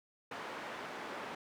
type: band-pass noise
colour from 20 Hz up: white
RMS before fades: -44 dBFS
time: 0.31-1.35 s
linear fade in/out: 5 ms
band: 220 to 1500 Hz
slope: 12 dB/octave
effects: none